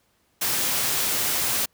white noise, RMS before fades -24 dBFS, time 0.41-1.66 s, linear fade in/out 10 ms, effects pink hiss -66 dBFS RMS until 1.73 s + high-pass 60 Hz 12 dB/octave

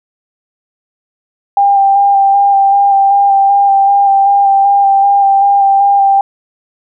sine tone with vibrato, 794 Hz, G5, 22 cents sharp, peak -5 dBFS, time 1.57-6.21 s, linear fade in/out 2 ms, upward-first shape square, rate 2.6 Hz, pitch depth 15 cents each way, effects none

